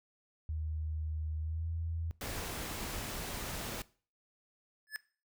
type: tone with pitch glide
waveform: sine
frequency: 78 to 82.45 Hz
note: D#2 to E2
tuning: +5 to +1 cents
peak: -34 dBFS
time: 0.49-2.11 s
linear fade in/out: 0 ms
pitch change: +96 cents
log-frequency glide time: 1.41-1.67 s
type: noise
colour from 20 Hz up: pink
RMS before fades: -40 dBFS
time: 2.21-3.82 s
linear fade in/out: 2 ms
type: tone with exponential growth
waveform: square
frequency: 1724 Hz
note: A6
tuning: 36 cents flat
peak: -32 dBFS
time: 4.87-4.96 s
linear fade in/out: 0 ms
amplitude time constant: 18 ms
effects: noise-tail reverb RT60 0.4 s tail -20 dB re dry